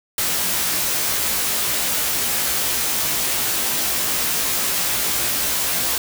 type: noise with comb filter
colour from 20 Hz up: white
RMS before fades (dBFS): -21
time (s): 0.18-5.98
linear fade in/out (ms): 2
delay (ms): 17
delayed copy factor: +0.9
effects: none